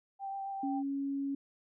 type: tone with vibrato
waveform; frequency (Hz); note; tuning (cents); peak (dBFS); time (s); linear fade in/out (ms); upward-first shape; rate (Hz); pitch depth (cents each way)
sine; 784; G5; 0; -36; 0.19-0.83; 50; sine; 7.4; 12
type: tone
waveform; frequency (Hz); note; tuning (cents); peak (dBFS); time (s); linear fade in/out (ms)
sine; 277.2; C#4; 0; -32; 0.63-1.35; 5
effects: none